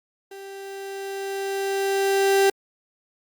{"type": "tone with level ramp", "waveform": "35% pulse", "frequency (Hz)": 392, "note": "G4", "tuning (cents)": 0, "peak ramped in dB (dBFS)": [-36, -13], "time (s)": [0.31, 2.5], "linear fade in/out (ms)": 5, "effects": ["Opus 48 kbps"]}